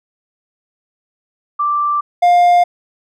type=tone pair in turn; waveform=sine / triangle; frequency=1174.7 / 705.2 Hz; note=D6 / F5; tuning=0 / +17 cents; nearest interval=major sixth; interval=883 cents; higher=first; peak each=-13 / -5 dBFS; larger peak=second; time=1.59-2.01 / 2.22-2.64 s; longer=neither; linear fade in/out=10 ms; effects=none